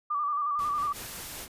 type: tone with vibrato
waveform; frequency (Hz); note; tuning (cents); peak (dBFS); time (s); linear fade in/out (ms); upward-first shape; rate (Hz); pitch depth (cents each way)
sine; 1174.7; D6; 0; -26; 0.1-0.93; 10; square; 11; 42
type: noise with tremolo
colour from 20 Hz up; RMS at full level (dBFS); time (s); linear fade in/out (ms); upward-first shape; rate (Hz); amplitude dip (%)
pink; -44; 0.59-1.48; 0; sine; 5.3; 55
type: noise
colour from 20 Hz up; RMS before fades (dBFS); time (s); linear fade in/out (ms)
white; -40; 0.92-1.48; 50
effects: resampled to 32000 Hz